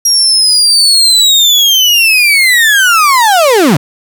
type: linear sweep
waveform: 35% pulse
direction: down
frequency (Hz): 5660 to 122.8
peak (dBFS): -3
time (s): 0.05-3.77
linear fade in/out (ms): 5
effects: none